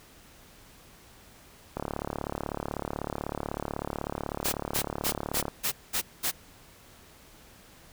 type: click train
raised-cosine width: 1 ms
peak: -17 dBFS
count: 135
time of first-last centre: 1.77-5.482 s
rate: 36.1 Hz
type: noise bursts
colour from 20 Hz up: white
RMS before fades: -28 dBFS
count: 7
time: 4.44-6.316 s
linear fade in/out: 20 ms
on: 88 ms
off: 210 ms
effects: pink hiss -54 dBFS RMS until 7.92 s